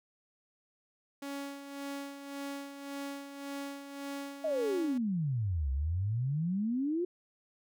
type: tone with tremolo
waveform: sawtooth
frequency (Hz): 279.9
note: C#4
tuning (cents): +17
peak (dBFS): -33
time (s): 1.22-4.98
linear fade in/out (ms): 5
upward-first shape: sine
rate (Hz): 1.8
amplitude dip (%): 60
type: exponential two-way sweep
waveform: sine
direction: down then up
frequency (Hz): 655 to 64.6 to 365.6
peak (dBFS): -29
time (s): 4.44-7.05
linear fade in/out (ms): 5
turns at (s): 5.71
effects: none